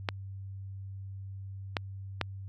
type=clicks; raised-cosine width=0.3 ms; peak=-12 dBFS; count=3; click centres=0.088 / 1.768 / 2.213 s; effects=added 97 Hz sine -39 dBFS peak until 2.48 s